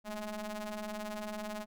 sawtooth ring-modulated tone, 209 Hz, G#3, 11 cents sharp, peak -31 dBFS, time 0.04-1.66 s, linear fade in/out 50 ms, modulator 427 Hz, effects none

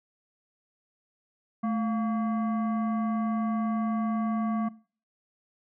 sine tone with frequency modulation, 218 Hz, A3, 16 cents flat, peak -25 dBFS, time 1.63-4.69 s, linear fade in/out 10 ms, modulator 918 Hz, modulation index 0.61, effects noise-tail reverb RT60 0.4 s tail -20 dB re dry

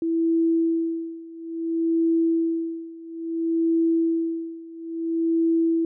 sine tone with tremolo, 329.8 Hz, E4, 1 cent sharp, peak -17 dBFS, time 0.02-5.85 s, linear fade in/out 2 ms, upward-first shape sine, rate 0.59 Hz, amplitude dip 90%, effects none

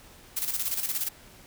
blue noise with tremolo, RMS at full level -28 dBFS, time 0.36-1.09 s, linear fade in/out 10 ms, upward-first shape square, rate 17 Hz, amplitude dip 60%, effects pink hiss -52 dBFS RMS until 1.46 s

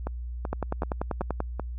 two click trains, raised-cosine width 1 ms, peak -14 / -17 dBFS, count 10 / 5, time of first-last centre 0.53-1.404 / 0.07-1.597 s, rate 10.3 / 2.62 Hz, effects added 60 Hz sine -32 dBFS peak until 1.78 s

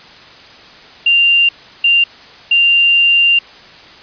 sine tone bursts at uneven times, 2785 Hz, F7, 5 cents flat, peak -7 dBFS, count 3, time 1.06-1.49 / 1.84-2.04 / 2.51-3.39 s, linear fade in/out 5 ms, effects white hiss -38 dBFS RMS until 4.02 s + resampled to 11025 Hz

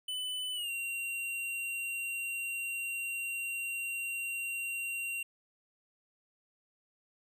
square tone with pitch glide, 3004 to 2755 Hz, F#7 to F7, +26 to -24 cents, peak -35 dBFS, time 0.08-5.23 s, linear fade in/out 5 ms, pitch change -150 cents, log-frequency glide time 0.54-0.7 s, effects none

